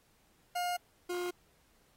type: tone pair in turn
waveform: 40% pulse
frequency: 711 / 355.5 Hz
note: F5 / F4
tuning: +31 / +31 cents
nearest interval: octave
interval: 1200 cents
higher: first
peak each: -31 / -33 dBFS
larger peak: first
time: 0.55-0.77 / 1.09-1.31 s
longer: neither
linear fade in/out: 10 ms
effects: pink hiss -69 dBFS RMS until 1.96 s + AAC 48 kbps